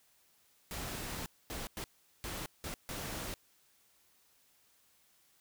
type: noise bursts at uneven times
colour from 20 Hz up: pink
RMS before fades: -41 dBFS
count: 6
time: 0.71-1.26 / 1.5-1.67 / 1.77-1.84 / 2.24-2.46 / 2.64-2.74 / 2.89-3.34 s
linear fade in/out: 0 ms
effects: white hiss -69 dBFS RMS until 5.4 s